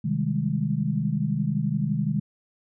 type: chord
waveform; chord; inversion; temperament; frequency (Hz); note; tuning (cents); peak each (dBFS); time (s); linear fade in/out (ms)
sine; Ab major seventh; first; equal with one note detuned; 129.98 / 155.56 / 196 / 207.7; C3 / Eb3 / G3 / Ab3; -11 / 0 / 0 / 0; -29 / -26 / -30 / -28; 0.04-2.2; 10
effects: none